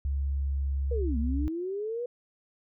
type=tone with pitch glide; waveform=sine; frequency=69.3 to 67.83 Hz; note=C#2 to C#2; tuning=0 to -37 cents; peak=-26 dBFS; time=0.05-1.48 s; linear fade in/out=0 ms; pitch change=-37 cents; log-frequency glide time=0.28-1.34 s
type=linear two-way sweep; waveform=sine; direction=down then up; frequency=493.9 to 220.1 to 493.9 Hz; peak=-30 dBFS; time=0.91-2.06 s; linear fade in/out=5 ms; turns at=1.18 s
effects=none